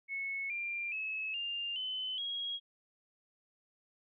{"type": "tone with pitch steps", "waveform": "sine", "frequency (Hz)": [2198, 2383, 2584, 2801, 3037, 3293], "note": ["C#7", "D7", "E7", "F7", "F#7", "G#7"], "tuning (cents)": [-15, 25, -35, 4, 44, -15], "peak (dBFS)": -35, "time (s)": [0.08, 2.6], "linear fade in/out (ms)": 50, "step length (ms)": 420, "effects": []}